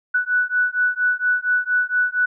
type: beating tone pair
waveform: sine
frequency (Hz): 1480 / 1484.3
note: F#6 / F#6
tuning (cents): 0 / +5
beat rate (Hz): 4.3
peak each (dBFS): -20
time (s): 0.14-2.26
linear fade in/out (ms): 10
effects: none